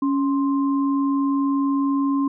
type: tone pair together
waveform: sine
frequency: 277.8 / 1049 Hz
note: C#4 / C6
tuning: +4 / +4 cents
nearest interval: octave + major seventh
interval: 2300 cents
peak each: -18 / -28 dBFS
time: 0.02-2.28 s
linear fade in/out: 5 ms
effects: none